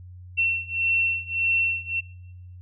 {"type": "beating tone pair", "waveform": "sine", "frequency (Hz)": [2707, 2708.7], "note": ["E7", "E7"], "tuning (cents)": [45, 46], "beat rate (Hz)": 1.7, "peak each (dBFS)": [-25, -24], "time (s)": [0.37, 2.01], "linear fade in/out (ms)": 20, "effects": ["noise-tail reverb RT60 0.9 s tail -21 dB re dry", "added 90 Hz sine -40 dBFS peak until 2.61 s"]}